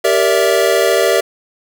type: chord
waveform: square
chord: E half-diminished seventh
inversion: first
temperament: equal with one note detuned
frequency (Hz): 392 / 466.2 / 578.9 / 659.3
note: G4 / Bb4 / D5 / E5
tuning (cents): 0 / 0 / -25 / 0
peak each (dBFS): -17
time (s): 0.04-1.21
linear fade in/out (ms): 10
effects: none